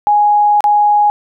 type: tone with dropouts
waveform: sine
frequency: 830.6 Hz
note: G#5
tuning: in tune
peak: -7 dBFS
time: 0.07-1.1 s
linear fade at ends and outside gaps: 0 ms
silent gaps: 0.606-0.641 s
effects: none